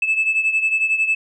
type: beating tone pair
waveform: sine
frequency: 2614 / 2625 Hz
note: E7 / E7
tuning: -15 / -8 cents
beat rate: 11 Hz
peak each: -16 / -21 dBFS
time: 0.02-1.15 s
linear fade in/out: 5 ms
effects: tanh soft clip ceiling -11 dBFS